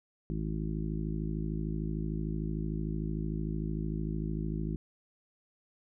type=harmonic tone; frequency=53.3 Hz; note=G#1; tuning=46 cents sharp; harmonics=1 / 2 / 3 / 4 / 5 / 6 / 7; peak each=-36 / -45 / -35 / -39 / -46 / -41 / -46 dBFS; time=0.3-4.76 s; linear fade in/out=0 ms; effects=none